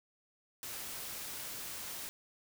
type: noise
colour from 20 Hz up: white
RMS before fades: -43 dBFS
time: 0.63-2.09 s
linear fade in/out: 0 ms
effects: none